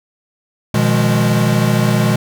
square chord, F half-diminished seventh, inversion second, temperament equal with one note detuned, 121.49 / 155.56 / 174.61 / 207.7 Hz, Cb3 / Eb3 / F3 / Ab3, -28 / 0 / 0 / 0 cents, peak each -16 / -19 / -22 / -17 dBFS, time 0.74-2.16 s, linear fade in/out 5 ms, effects none

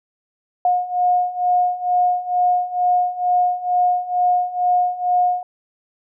sine beating tone pair, 718 / 720.2 Hz, F5 / F#5, +48 / -47 cents, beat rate 2.2 Hz, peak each -20 / -17 dBFS, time 0.65-5.43 s, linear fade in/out 2 ms, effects none

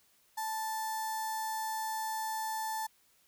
sawtooth tone with notch filter, 880 Hz, A5, in tune, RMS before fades -36 dBFS, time 0.37-2.87 s, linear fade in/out 10 ms, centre 2700 Hz, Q 0.62, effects white hiss -68 dBFS RMS until 3.27 s

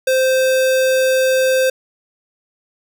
square tone, 521 Hz, C5, 7 cents flat, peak -13 dBFS, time 0.07-1.7 s, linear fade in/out 5 ms, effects none

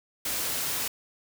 white noise, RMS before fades -30 dBFS, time 0.25-0.88 s, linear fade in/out 5 ms, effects none

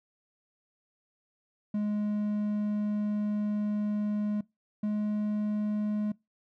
triangle tone pair in turn, 208.9 / 210.2 Hz, G#3 / G#3, +10 / +21 cents, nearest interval unison, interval 11 cents, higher second, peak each -25 dBFS, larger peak neither, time 1.74-4.41 / 4.83-6.12 s, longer first, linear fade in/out 5 ms, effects noise-tail reverb RT60 0.2 s tail -22 dB re dry

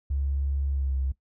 triangle tone with pitch glide, 69.3 to 66.55 Hz, C#2 to C2, 0 to +30 cents, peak -20 dBFS, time 0.1-1.12 s, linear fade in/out 10 ms, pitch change -70 cents, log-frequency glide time 0.71-0.95 s, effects noise-tail reverb RT60 0.1 s tail -21 dB re dry + tanh soft clip ceiling -22 dBFS

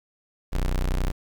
35% pulse tone, 30.91 Hz, B0, 2 cents sharp, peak -20 dBFS, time 0.52-1.12 s, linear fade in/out 20 ms, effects 8-bit

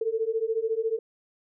sine beating tone pair, 440 / 454 Hz, A4 / A#4, 0 / -46 cents, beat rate 14 Hz, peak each -28 / -27 dBFS, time 0.01-0.99 s, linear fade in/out 5 ms, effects none

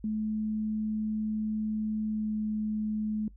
sine tone with pitch glide, 215.6 to 214.2 Hz, A3 to A3, -35 to -46 cents, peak -28 dBFS, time 0.04-3.28 s, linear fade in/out 2 ms, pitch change -11 cents, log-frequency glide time 2.08-2.35 s, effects noise-tail reverb RT60 0.1 s tail -20 dB re dry + added 50 Hz sine -49 dBFS peak until 3.36 s

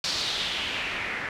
white noise with low-pass filter sweep, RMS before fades -30 dBFS, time 0.04-1.29 s, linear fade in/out 2 ms, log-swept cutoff 4800 to 1800 Hz, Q 3.1, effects none

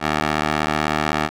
15% pulse tone with band-pass filter, 76.1 Hz, D#2, 38 cents flat, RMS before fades -21 dBFS, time 0-1.3 s, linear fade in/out 50 ms, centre 1400 Hz, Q 0.63, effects none

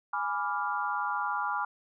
sine chord, G# diminished seventh, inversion none, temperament equal, 830.6 / 987.8 / 1174.7 / 1396.9 Hz, G#5 / B5 / D6 / F6, 0 / 0 / 0 / 0 cents, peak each -34 dBFS, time 0.13-1.65 s, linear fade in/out 5 ms, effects none

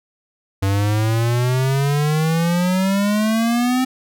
square exponential sweep, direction up, 96.3 to 260 Hz, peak -16 dBFS, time 0.62-3.85 s, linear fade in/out 10 ms, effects none

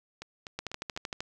two click trains, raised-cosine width 0.2 ms, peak -23 / -17 dBFS, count 4 / 9, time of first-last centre 0.22-0.964 / 0.59-1.205 s, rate 4.03 / 13 Hz, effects none

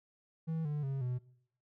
triangle tone with pitch steps, 161.6 / 148.19 / 135.89 / 124.61 Hz, E3 / D3 / C#3 / B2, -34 / +16 / -34 / +16 cents, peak -31 dBFS, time 0.47-1.19 s, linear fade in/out 20 ms, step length 180 ms, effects noise-tail reverb RT60 0.7 s tail -21 dB re dry

